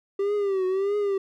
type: tone with vibrato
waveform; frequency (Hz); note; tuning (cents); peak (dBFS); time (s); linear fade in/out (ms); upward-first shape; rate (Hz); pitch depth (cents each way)
triangle; 392; G4; 0; -20; 0.19-1.18; 5; triangle; 1.6; 110
effects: none